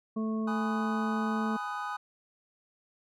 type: harmonic tone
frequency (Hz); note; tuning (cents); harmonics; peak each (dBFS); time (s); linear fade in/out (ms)
219.7; A3; -2; 1 / 2 / 3 / 5; -29 / -39 / -45 / -43; 0.16-1.57; 10
type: chord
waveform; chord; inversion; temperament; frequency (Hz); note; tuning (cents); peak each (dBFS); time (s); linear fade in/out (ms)
triangle; G# minor seventh; none; just; 830.6 / 996.7 / 1245.9 / 1495.1; G#5 / B5 / D#6 / F#6; 0 / +16 / +2 / +18; -36 / -39 / -35 / -39; 0.47-1.97; 10
effects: none